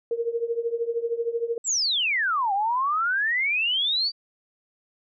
sine tone with tremolo, 466 Hz, A#4, 1 cent flat, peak -20 dBFS, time 0.11-1.58 s, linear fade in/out 2 ms, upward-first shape triangle, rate 13 Hz, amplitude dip 90%
sine exponential two-way sweep, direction down then up, 7970 to 769 to 4709 Hz, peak -21 dBFS, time 1.64-4.12 s, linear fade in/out 50 ms, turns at 2.53 s
effects none

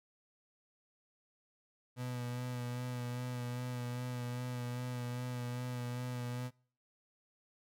35% pulse tone with vibrato, 123.47 Hz, B2, in tune, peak -36 dBFS, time 1.96-6.51 s, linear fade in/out 50 ms, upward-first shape sine, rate 2.5 Hz, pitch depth 25 cents each way, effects noise-tail reverb RT60 0.5 s tail -25 dB re dry

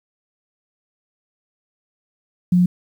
sine tone, 178.7 Hz, F3, 40 cents sharp, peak -11 dBFS, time 2.52-2.66 s, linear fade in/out 5 ms, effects 8-bit

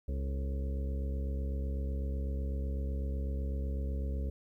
harmonic tone with a mistuned harmonic, 68 Hz, C#2, 33 cents flat, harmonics 1 / 2 / 3 / 4 / 5 / 6 / 7 / 8, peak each -32 / -45 / -45 / -48 / -54 / -49 / -54 / -50 dBFS, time 0.08-4.3 s, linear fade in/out 5 ms, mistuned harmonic 6, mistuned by +83 cents, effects 12-bit

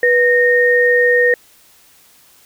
sine tone pair together, 489.2 / 1847 Hz, B4 / A#6, -16 / -16 cents, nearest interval octave + major seventh, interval 2300 cents, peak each -12 dBFS, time 0.03-1.34 s, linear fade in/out 2 ms, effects white hiss -49 dBFS RMS until 2.45 s

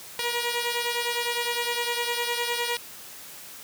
10% pulse ring-modulated tone, 478.3 Hz, A#4, 44 cents sharp, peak -14 dBFS, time 0.19-2.77 s, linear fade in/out 2 ms, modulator 1430 Hz, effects white hiss -43 dBFS RMS until 3.63 s + high-pass 80 Hz 12 dB/octave

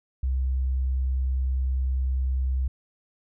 sine tone, 65 Hz, C2, 11 cents flat, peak -22 dBFS, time 0.23-2.68 s, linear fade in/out 5 ms, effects none

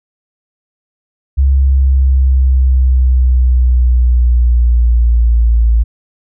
sine linear sweep, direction down, 68 to 56.3 Hz, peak -6 dBFS, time 1.37-5.84 s, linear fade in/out 20 ms, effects none

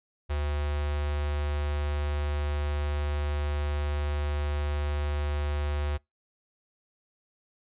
square tone with notch filter, 73.42 Hz, D2, in tune, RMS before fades -29 dBFS, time 0.29-5.98 s, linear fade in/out 20 ms, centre 200 Hz, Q 1.1, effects noise-tail reverb RT60 0.2 s tail -26 dB re dry + resampled to 8000 Hz

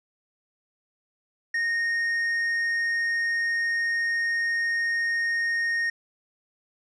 sine tone with tanh clipping, 1853 Hz, A#6, 11 cents flat, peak -24 dBFS, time 1.54-5.9 s, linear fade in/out 5 ms, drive 5 dB, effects none

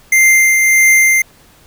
square tone with tremolo, 2093 Hz, C7, in tune, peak -6 dBFS, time 0.12-1.22 s, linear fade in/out 5 ms, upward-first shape triangle, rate 1.6 Hz, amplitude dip 35%, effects pink hiss -46 dBFS RMS until 1.66 s

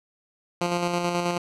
10% pulse tone with tremolo, 174.61 Hz, F3, in tune, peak -14 dBFS, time 0.61-1.38 s, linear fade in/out 5 ms, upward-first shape square, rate 9.3 Hz, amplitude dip 35%, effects low-pass 8000 Hz 12 dB/octave

